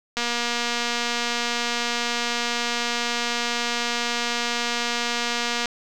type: click train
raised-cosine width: 0.2 ms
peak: -8 dBFS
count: 1307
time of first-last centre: 0.17-5.657 s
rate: 238 Hz
effects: none